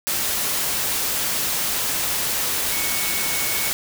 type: tone in noise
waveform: sine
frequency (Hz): 2217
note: C#7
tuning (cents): 0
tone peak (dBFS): -30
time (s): 2.72-3.7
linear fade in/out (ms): 0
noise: white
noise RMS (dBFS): -23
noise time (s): 0.07-3.73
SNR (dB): -10
effects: none